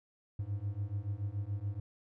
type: beating tone pair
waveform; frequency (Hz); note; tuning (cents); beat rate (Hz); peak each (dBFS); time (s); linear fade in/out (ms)
triangle; 97.8 / 104.8; G2 / G#2; -4 / +16; 7; -36 / -35; 0.39-1.8; 5
effects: none